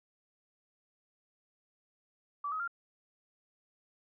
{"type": "tone with pitch steps", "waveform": "sine", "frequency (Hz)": [1155, 1266.8, 1389.5], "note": ["D6", "D#6", "F6"], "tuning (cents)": [-29, 31, -9], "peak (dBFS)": -33, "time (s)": [2.44, 2.677], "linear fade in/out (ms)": 5, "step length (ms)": 79, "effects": []}